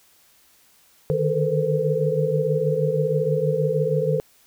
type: tone cluster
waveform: sine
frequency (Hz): 148.2 / 154.5 / 436.8 / 455.2 / 510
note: D3 / D#3 / A4 / A#4 / C5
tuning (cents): +16 / -12 / -13 / -41 / -44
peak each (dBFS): -29 / -24 / -26 / -25 / -24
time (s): 1.1-4.2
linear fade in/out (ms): 0
effects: white hiss -57 dBFS RMS until 4.46 s